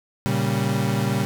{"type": "chord", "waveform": "35% pulse", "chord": "G diminished", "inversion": "first", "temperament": "equal", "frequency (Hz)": [116.54, 138.59, 196], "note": ["Bb2", "Db3", "G3"], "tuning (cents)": [0, 0, 0], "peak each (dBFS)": -23, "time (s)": [0.26, 1.25], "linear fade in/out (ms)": 0, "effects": []}